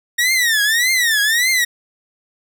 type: tone with vibrato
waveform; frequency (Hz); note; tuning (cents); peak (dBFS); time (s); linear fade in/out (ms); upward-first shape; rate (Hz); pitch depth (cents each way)
sawtooth; 1864.7; A#6; 0; -10; 0.18-1.65; 10; triangle; 1.7; 230
effects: none